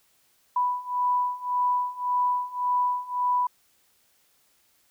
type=beating tone pair; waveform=sine; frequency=987.8 / 989.6 Hz; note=B5 / B5; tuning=0 / +3 cents; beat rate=1.8 Hz; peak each=-27 / -25 dBFS; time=0.56-3.47 s; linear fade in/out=5 ms; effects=white hiss -65 dBFS RMS until 4.9 s